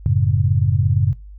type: chord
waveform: sine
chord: F# minor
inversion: none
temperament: equal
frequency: 92.5 / 110 / 138.59 Hz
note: F#2 / A2 / C#3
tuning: 0 / 0 / 0 cents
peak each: -18 dBFS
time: 0.06-1.13 s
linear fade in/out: 0 ms
effects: noise-tail reverb RT60 0.2 s tail -17 dB re dry + added 50 Hz sine -35 dBFS peak until 1.38 s